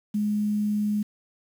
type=tone with quantisation; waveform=sine; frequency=209.1 Hz; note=G#3; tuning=12 cents sharp; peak=-22 dBFS; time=0.14-1.03 s; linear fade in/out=10 ms; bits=8; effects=none